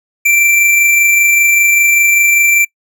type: tone with amplitude modulation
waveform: square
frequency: 2349 Hz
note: D7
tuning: in tune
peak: -7 dBFS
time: 0.25-2.65 s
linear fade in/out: 10 ms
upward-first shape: sine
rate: 25.1 Hz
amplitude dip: 25%
effects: noise-tail reverb RT60 0.1 s tail -25 dB re dry